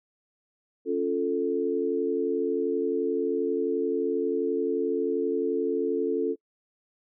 sine chord, Db augmented, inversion none, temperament equal, 277.2 / 349.2 / 440 Hz, Db4 / F4 / A4, 0 / 0 / 0 cents, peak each -30 / -29 / -26 dBFS, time 0.85-6.36 s, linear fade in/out 50 ms, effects noise-tail reverb RT60 0.1 s tail -25 dB re dry

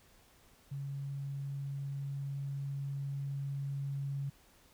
sine tone with level ramp, 139.1 Hz, C#3, 6 cents sharp, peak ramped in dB -37 to -34 dBFS, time 0.71-4.3 s, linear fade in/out 10 ms, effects pink hiss -64 dBFS RMS until 4.73 s

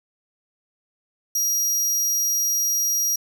sawtooth tone, 5720 Hz, F8, 41 cents sharp, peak -17 dBFS, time 1.35-3.16 s, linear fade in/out 5 ms, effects 9-bit

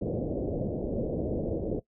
white low-pass noise, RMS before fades -31 dBFS, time 0.01-1.8 s, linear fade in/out 10 ms, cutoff 570 Hz, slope 48 dB/octave, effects noise-tail reverb RT60 0.1 s tail -19 dB re dry

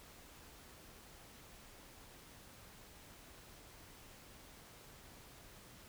silence, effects pink hiss -58 dBFS RMS until 5.88 s

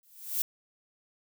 violet noise with exponential growth, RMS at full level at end -26 dBFS, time 0.03-0.42 s, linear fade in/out 0 ms, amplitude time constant 84 ms, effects none

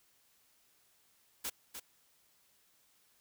white noise with echo, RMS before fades -38 dBFS, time 1.44-1.5 s, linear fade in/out 10 ms, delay 300 ms, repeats 1, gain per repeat -7 dB, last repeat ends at 1.8 s, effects white hiss -70 dBFS RMS until 3.2 s

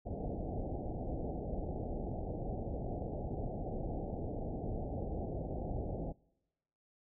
pink low-pass noise, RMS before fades -39 dBFS, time 0.05-6.13 s, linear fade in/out 20 ms, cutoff 790 Hz, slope 96 dB/octave, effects noise-tail reverb RT60 1.0 s tail -26 dB re dry

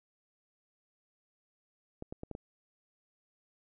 clicks, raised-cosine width 2 ms, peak -27 dBFS, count 5, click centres 2.024 / 2.125 / 2.234 / 2.313 / 2.351 s, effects none

